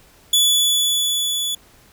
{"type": "tone with level ramp", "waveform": "sawtooth", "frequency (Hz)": 3436, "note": "A7", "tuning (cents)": -42, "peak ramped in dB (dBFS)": [-9, -18], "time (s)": [0.33, 1.55], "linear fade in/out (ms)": 5, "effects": ["pink hiss -51 dBFS RMS until 1.92 s"]}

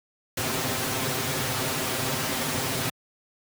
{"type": "noise with comb filter", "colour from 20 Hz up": "pink", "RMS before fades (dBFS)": -27, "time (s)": [0.37, 2.9], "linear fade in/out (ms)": 5, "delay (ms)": 7.7, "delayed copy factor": 0.85, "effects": ["high-pass 100 Hz 12 dB/octave"]}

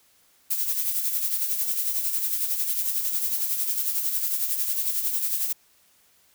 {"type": "noise with tremolo", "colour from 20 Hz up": "violet", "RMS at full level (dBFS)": -24, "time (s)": [0.5, 5.53], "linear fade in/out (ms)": 10, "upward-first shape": "sine", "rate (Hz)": 11, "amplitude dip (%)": 50, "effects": ["white hiss -61 dBFS RMS until 6.34 s"]}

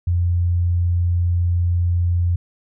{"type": "tone", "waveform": "sine", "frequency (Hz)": 87.31, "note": "F2", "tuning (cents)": 0, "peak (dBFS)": -15, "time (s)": [0.07, 2.36], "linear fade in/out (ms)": 5, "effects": []}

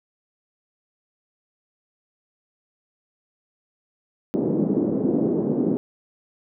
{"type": "band-pass noise", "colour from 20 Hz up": "white", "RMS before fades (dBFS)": -22, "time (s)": [4.34, 5.77], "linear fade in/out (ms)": 0, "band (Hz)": [170, 390], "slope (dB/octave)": 24, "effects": []}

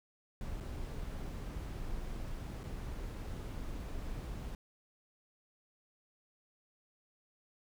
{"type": "noise with dropouts", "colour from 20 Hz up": "brown", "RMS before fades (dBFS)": -41, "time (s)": [0.41, 4.55], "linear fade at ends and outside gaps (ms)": 1, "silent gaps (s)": [[0.602, 0.607], [2.634, 2.638]], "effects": []}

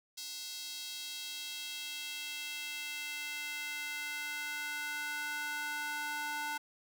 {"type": "tone with high-pass filter sweep", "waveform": "square", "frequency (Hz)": 295.7, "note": "D4", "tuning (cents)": 12, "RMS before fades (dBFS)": -40, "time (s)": [0.17, 6.58], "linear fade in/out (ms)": 10, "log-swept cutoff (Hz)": [4500, 1100], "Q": 2.1, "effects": ["10-bit"]}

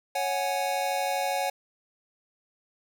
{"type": "chord", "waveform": "square", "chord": "C# suspended fourth", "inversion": "none", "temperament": "just", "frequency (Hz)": [554.4, 739.2, 831.5], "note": ["C#5", "F#5", "G#5"], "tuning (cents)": [0, -2, 2], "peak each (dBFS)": [-32, -30, -32], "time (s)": [0.15, 1.5], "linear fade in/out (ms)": 5, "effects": []}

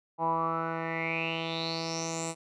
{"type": "tone with low-pass filter sweep", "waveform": "10% pulse", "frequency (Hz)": 164.1, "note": "E3", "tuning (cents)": -8, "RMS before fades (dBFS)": -32, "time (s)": [0.18, 2.35], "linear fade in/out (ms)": 50, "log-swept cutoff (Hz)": [880, 8400], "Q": 8.5, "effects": []}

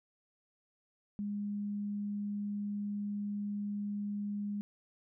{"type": "tone", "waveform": "sine", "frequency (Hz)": 204.9, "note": "G#3", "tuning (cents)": -23, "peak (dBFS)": -34, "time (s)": [1.19, 4.61], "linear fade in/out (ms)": 0, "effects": []}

